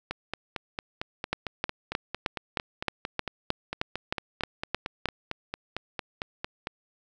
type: two click trains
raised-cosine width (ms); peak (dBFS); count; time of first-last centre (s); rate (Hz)
0.3; -10 / -15; 13 / 30; 1.33-5.057 / 0.11-6.671; 3.22 / 4.42
effects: none